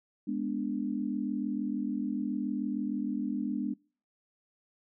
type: chord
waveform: sine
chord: G# diminished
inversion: none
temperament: equal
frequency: 207.7 / 246.9 / 293.7 Hz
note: G#3 / B3 / D4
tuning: 0 / 0 / 0 cents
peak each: -34 dBFS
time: 0.27-3.74 s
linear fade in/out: 10 ms
effects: noise-tail reverb RT60 0.4 s tail -25 dB re dry